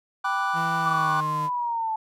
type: chord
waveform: triangle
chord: G major seventh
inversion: none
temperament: equal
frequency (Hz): 784 / 987.8 / 1174.7 / 1480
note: G5 / B5 / D6 / F#6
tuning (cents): 0 / 0 / 0 / 0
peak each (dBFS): -27 / -28 / -25 / -27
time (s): 0.24-1.21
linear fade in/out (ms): 10
type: tone with pitch glide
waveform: 40% pulse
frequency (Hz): 165.6 to 153.62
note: E3 to D#3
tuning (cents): +8 to -22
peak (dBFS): -30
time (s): 0.53-1.5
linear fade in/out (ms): 50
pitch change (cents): -130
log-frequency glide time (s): 0.78-1.15
type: linear sweep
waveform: sine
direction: down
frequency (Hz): 1164 to 870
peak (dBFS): -24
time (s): 0.85-1.96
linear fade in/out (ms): 5
effects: none